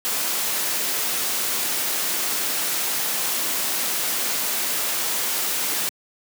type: noise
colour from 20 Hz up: white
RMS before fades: -24 dBFS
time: 0.05-5.89 s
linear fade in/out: 0 ms
effects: high-pass 200 Hz 12 dB/octave